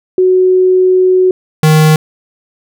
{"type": "tone pair in turn", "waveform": ["sine", "square"], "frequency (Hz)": [370, 155.57], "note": ["F#4", "D#3"], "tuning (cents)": [0, 0], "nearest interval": "octave + minor third", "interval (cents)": 1500, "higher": "first", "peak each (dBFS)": -5, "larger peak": "neither", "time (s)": [[0.18, 1.31], [1.63, 1.96]], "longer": "first", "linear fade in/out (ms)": 2, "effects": []}